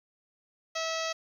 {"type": "harmonic tone", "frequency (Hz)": 649, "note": "E5", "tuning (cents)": -27, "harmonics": [1, 2, 3, 4, 5, 6, 7, 8, 9, 10], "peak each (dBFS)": [-34, -37, -39, -40, -41, -42, -42, -43, -44, -44], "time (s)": [0.75, 1.13], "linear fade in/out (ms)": 10, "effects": ["10-bit"]}